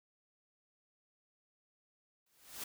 white noise with exponential growth, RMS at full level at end -40 dBFS, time 2.26-2.64 s, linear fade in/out 5 ms, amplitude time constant 81 ms, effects none

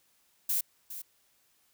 violet noise with echo, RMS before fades -29 dBFS, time 0.49-0.61 s, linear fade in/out 5 ms, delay 410 ms, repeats 1, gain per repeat -12 dB, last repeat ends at 1.02 s, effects white hiss -69 dBFS RMS until 1.73 s

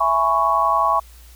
sine chord, C# minor seventh, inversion first, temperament just, 665.2 / 831.5 / 997.9 / 1108.7 Hz, E5 / G#5 / B5 / C#6, +16 / +2 / +18 / 0 cents, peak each -23 / -22 / -22 / -17 dBFS, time 0-1 s, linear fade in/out 10 ms, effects added 59 Hz sine -42 dBFS peak until 1.35 s + white hiss -50 dBFS RMS until 1.35 s

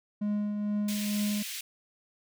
triangle tone with tremolo, 207.7 Hz, G#3, in tune, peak -24 dBFS, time 0.21-1.43 s, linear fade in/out 10 ms, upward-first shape triangle, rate 2.2 Hz, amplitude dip 40%
pink high-pass noise, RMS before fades -38 dBFS, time 0.88-1.61 s, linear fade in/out 5 ms, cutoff 2200 Hz, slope 24 dB/octave
effects none

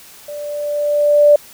sine tone with level ramp, 587.3 Hz, D5, in tune, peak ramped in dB -26 to -4 dBFS, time 0.28-1.36 s, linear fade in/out 5 ms, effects white hiss -41 dBFS RMS until 1.53 s

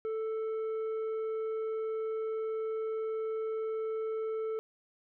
sine tone with tanh clipping, 440.8 Hz, A4, 3 cents sharp, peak -33 dBFS, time 0.05-4.59 s, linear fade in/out 0 ms, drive 6 dB, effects none

